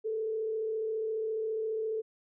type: tone with frequency modulation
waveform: sine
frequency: 440 Hz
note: A4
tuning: in tune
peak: -30 dBFS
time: 0.04-2.02 s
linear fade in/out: 20 ms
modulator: 34.6 Hz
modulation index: 0.36
effects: none